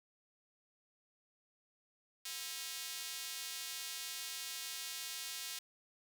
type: tone with high-pass filter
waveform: square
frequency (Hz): 146.83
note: D3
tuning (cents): 0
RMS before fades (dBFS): -44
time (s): 2.25-5.59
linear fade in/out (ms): 5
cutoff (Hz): 3600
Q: 0.83
effects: none

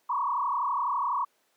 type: tone with frequency modulation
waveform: sine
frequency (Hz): 1046.5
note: C6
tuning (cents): 0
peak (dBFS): -25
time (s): 0.09-1.25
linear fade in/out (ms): 10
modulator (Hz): 32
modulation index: 3.5
effects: pink hiss -69 dBFS RMS until 1.56 s + high-pass 400 Hz 12 dB/octave

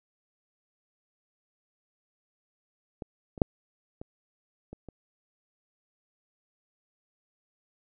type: clicks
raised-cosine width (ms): 2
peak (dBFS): -23 / -28 / -6 / -26 / -28 / -29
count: 6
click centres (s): 3.022 / 3.378 / 3.418 / 4.015 / 4.73 / 4.887
effects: none

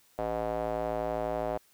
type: tone with band-pass filter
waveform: square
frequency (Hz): 56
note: A1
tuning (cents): +31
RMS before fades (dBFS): -32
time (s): 0.18-1.58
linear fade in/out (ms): 10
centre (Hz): 640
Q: 3.3
effects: white hiss -64 dBFS RMS until 1.73 s

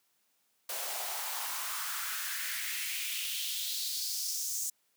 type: noise with high-pass filter sweep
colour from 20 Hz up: white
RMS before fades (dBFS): -36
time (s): 0.69-4.7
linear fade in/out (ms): 5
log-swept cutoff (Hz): 580 to 6900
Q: 3
effects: white hiss -74 dBFS RMS until 4.96 s + high-pass 150 Hz 12 dB/octave

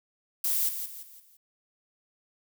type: noise with echo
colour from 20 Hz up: violet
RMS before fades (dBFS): -27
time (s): 0.44-0.69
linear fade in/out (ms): 5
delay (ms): 170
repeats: 4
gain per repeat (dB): -8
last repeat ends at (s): 1.37
effects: none

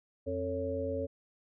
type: harmonic tone with a mistuned harmonic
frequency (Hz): 89.3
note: F2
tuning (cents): +39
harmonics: 1 / 3 / 5 / 6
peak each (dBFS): -39 / -39 / -37 / -35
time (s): 0.26-1.07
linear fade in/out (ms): 20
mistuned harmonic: 6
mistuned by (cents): +64
effects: none

